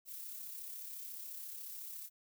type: noise with amplitude modulation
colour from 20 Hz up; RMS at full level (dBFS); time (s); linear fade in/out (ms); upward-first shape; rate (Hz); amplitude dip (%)
violet; -45; 0.05-2.1; 50; sine; 34.1; 35
effects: none